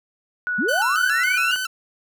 sine tone with pitch glide, 1469 to 1480.9 Hz, F#6 to F#6, -13 to +1 cents, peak -21 dBFS, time 0.47-1.56 s, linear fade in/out 0 ms, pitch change +14 cents, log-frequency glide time 0.76-1.22 s
sine linear sweep, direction up, 175.7 to 2960 Hz, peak -21 dBFS, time 0.58-1.56 s, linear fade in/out 10 ms
sawtooth tone with vibrato, 1427 Hz, F6, 37 cents sharp, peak -20 dBFS, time 0.68-1.67 s, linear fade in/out 10 ms, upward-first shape square, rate 3.6 Hz, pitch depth 100 cents each way
effects none

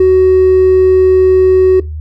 sine tone with hard clipping, 373.7 Hz, F#4, 17 cents sharp, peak -4 dBFS, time 0-1.8 s, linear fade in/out 5 ms, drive 1 dB, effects noise-tail reverb RT60 0.2 s tail -19 dB re dry + added 77 Hz sine -19 dBFS peak until 2 s

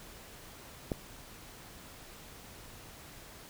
click, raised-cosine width 2 ms, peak -18 dBFS, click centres 0.918 s, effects pink hiss -51 dBFS RMS until 3.49 s

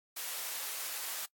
white high-pass noise, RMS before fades -39 dBFS, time 0.16-1.26 s, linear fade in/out 10 ms, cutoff 600 Hz, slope 12 dB/octave, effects noise-tail reverb RT60 0.1 s tail -24 dB re dry + AAC 64 kbps

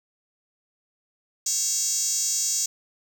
5% pulse tone with high-pass filter, 550 Hz, C#5, 14 cents flat, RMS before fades -25 dBFS, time 1.46-2.66 s, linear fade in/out 5 ms, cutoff 6700 Hz, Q 4.2, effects none

